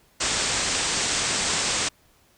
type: low-pass noise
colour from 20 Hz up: white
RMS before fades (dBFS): -25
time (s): 0.2-1.89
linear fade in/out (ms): 10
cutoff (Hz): 8600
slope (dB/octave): 96
effects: pink hiss -60 dBFS RMS until 2.37 s